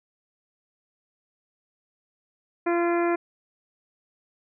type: harmonic tone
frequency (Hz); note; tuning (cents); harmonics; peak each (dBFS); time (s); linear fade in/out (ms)
343.6; F4; -28; 1 / 2 / 3 / 4 / 5 / 6 / 7; -22 / -28 / -32 / -34 / -36 / -38 / -39; 2.66-3.16; 10
effects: none